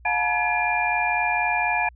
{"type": "tone cluster", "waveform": "sine", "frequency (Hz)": [715, 862, 946, 1694, 2394], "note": ["F5", "A5", "A#5", "G#6", "D7"], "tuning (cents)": [41, -36, 25, 34, 33], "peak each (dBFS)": [-26, -26, -31, -28, -24], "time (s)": [0.05, 1.89], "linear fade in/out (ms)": 5, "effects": ["added 60 Hz sine -46 dBFS peak until 1.95 s"]}